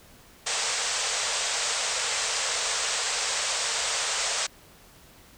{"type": "band-pass noise", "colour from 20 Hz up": "white", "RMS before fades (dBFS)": -28, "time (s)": [0.46, 4.47], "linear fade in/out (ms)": 10, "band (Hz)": [430, 8500], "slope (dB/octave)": 96, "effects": ["pink hiss -53 dBFS RMS until 5.37 s"]}